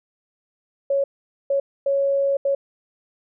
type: tone bursts at uneven times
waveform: sine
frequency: 554.4 Hz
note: C#5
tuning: in tune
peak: -17 dBFS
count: 4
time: 0.9-1.04 / 1.5-1.6 / 1.86-2.37 / 2.45-2.55 s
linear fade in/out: 5 ms
effects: none